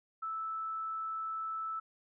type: tone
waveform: sine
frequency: 1314 Hz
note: E6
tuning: 6 cents flat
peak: -35 dBFS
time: 0.22-1.8 s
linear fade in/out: 10 ms
effects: none